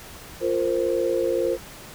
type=chord; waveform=sine; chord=F suspended fourth; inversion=none; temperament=equal with one note detuned; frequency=349.2 / 461.6 / 523.3 Hz; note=F4 / Bb4 / C5; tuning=0 / -17 / 0 cents; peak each=-25 / -25 / -24 dBFS; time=0.4-1.58 s; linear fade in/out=50 ms; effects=pink hiss -42 dBFS RMS until 1.94 s